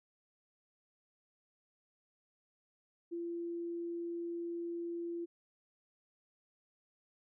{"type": "tone", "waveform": "sine", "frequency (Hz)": 341.2, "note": "F4", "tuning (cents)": -40, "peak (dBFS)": -37, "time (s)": [3.11, 5.26], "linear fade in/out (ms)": 20, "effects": []}